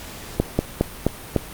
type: slowing click train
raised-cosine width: 2 ms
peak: -3 dBFS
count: 5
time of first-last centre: 0.4-1.363 s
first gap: 190 ms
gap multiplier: 1.16
effects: pink hiss -37 dBFS RMS until 1.53 s + Opus 48 kbps